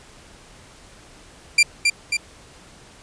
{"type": "tone with echo", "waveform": "sawtooth", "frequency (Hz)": 2373, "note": "D7", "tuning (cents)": 17, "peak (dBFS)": -7, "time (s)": [1.58, 1.63], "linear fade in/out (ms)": 5, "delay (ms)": 270, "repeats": 2, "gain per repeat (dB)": -4, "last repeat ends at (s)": 2.17, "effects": ["pink hiss -47 dBFS RMS until 3.02 s", "resampled to 22050 Hz"]}